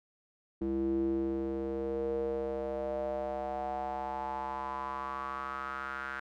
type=tone with band-pass filter sweep; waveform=square; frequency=66.9 Hz; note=C2; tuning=39 cents sharp; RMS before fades=-35 dBFS; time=0.61-6.2 s; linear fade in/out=5 ms; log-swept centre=300 to 1500 Hz; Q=5.9; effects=none